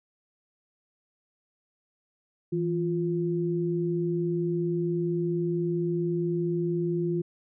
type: tone pair together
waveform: sine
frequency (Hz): 164.8 / 349.2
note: E3 / F4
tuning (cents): 0 / 0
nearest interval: octave + minor second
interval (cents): 1300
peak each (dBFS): -28 / -27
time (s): 2.52-7.22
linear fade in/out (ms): 10
effects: none